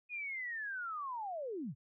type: linear sweep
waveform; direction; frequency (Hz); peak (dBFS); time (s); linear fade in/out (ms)
sine; down; 2486 to 101.1; -38; 0.09-1.75; 50
effects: none